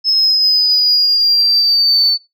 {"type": "exponential sweep", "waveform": "sine", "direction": "down", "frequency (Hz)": [5200, 4481], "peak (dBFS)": -8, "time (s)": [0.04, 2.18], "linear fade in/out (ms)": 50, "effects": ["noise-tail reverb RT60 0.2 s tail -18 dB re dry", "tanh soft clip ceiling -5 dBFS"]}